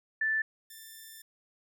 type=tone pair in turn; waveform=sine / 5% pulse; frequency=1760 / 1776.3 Hz; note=A6 / A6; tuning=0 / +16 cents; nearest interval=unison; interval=16 cents; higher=second; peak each=-26 / -36 dBFS; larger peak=first; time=0.21-0.42 / 0.7-1.22 s; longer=second; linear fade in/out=5 ms; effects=none